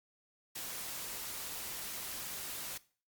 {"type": "noise", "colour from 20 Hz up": "white", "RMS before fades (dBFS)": -42, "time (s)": [0.55, 2.78], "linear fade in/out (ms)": 10, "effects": ["noise-tail reverb RT60 0.4 s tail -19 dB re dry", "Opus 48 kbps"]}